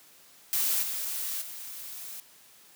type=noise with level steps; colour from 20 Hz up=blue; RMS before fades=-27 / -33 / -41 dBFS; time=0.53-2.2 s; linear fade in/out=0 ms; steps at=0.82 / 1.41 s; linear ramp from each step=10 ms; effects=white hiss -56 dBFS RMS until 2.75 s + high-pass 100 Hz 12 dB/octave